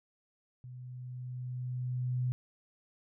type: tone with level ramp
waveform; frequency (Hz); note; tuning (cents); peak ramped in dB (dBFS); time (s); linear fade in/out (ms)
sine; 125.5; B2; +28; -44 to -28; 0.64-2.32; 0
effects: none